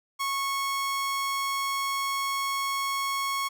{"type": "tone", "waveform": "sawtooth", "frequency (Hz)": 1100, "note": "C#6", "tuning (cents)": -14, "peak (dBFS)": -23, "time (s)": [0.19, 3.49], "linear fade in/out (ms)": 20, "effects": []}